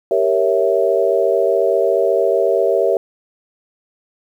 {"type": "chord", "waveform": "sine", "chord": "G diminished seventh", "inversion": "none", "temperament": "equal", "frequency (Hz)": [392, 466.2, 554.4, 659.3], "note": ["G4", "Bb4", "Db5", "Fb5"], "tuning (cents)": [0, 0, 0, 0], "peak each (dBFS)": -18, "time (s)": [0.11, 2.97], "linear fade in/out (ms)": 2, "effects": ["8-bit"]}